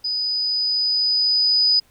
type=tone with level ramp; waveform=sine; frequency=4978 Hz; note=D#8; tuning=in tune; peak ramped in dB=-21 to -13 dBFS; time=0.04-1.8 s; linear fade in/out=10 ms; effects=pink hiss -58 dBFS RMS until 1.9 s